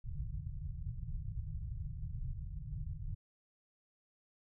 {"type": "low-pass noise", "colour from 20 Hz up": "pink", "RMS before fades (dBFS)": -41, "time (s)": [0.04, 3.15], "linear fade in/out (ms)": 10, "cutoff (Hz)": 160, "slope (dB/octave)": 96, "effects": []}